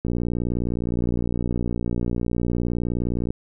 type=click train; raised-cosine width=3 ms; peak=-12 dBFS; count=195; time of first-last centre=0.05-3.305 s; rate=59.6 Hz; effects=none